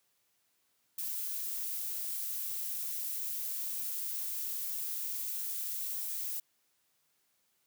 violet noise, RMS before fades -37 dBFS, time 0.98-6.4 s, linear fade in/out 5 ms, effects white hiss -75 dBFS RMS until 7.66 s + high-pass 80 Hz 12 dB/octave

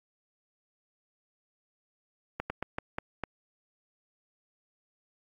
slowing click train, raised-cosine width 0.5 ms, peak -17 dBFS, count 6, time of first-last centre 2.4-3.237 s, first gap 100 ms, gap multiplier 1.26, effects AAC 64 kbps

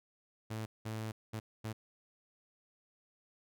sawtooth tone bursts at uneven times, 110 Hz, A2, in tune, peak -34 dBFS, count 4, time 0.5-0.66 / 0.85-1.12 / 1.33-1.4 / 1.64-1.73 s, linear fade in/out 10 ms, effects none

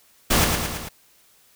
pink noise with echo, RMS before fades -18 dBFS, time 0.3-0.45 s, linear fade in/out 10 ms, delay 110 ms, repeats 4, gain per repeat -4 dB, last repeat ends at 0.89 s, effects white hiss -57 dBFS RMS until 1.55 s

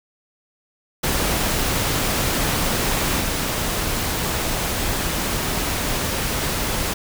pink noise with level steps, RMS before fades -21 / -23 dBFS, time 1.03-6.94 s, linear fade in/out 10 ms, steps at 3.2 s, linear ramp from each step 10 ms, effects none

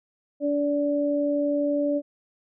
sine tone pair together, 288 / 580 Hz, D4 / D5, -34 / -22 cents, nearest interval octave, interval 1212 cents, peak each -24 dBFS, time 0.4-2.02 s, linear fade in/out 50 ms, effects none

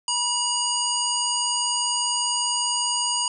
harmonic tone, 965 Hz, B5, 40 cents flat, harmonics 1 / 3 / 5 / 7 / 9, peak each -28 / -28 / -28 / -28 / -28 dBFS, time 0.08-3.28 s, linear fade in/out 2 ms, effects none

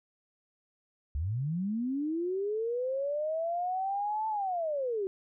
sine linear two-way sweep, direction up then down, 64.7 to 884 to 371.2 Hz, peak -29 dBFS, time 1.15-5.07 s, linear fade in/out 0 ms, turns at 4.28 s, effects none

